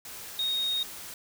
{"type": "tone in noise", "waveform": "sine", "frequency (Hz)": 3729, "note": "A#7", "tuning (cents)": 0, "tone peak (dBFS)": -26, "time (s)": [0.39, 0.83], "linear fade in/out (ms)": 2, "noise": "white", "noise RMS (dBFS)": -42, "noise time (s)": [0.05, 1.14], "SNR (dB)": 13, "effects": []}